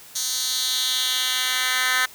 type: tone with high-pass filter sweep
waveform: 10% pulse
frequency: 255.3 Hz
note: C4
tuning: 42 cents flat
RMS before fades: -23 dBFS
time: 0.15-2.06 s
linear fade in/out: 10 ms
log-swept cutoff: 5400 to 1800 Hz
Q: 2.2
effects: white hiss -45 dBFS RMS until 2.14 s